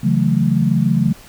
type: chord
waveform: sine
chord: F# minor seventh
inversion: second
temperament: equal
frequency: 138.59 / 164.81 / 185 / 220 Hz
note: C#3 / E3 / F#3 / A3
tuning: 0 / 0 / 0 / 0 cents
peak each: -18 dBFS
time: 0.03-1.13 s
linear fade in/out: 10 ms
effects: pink hiss -42 dBFS RMS until 1.28 s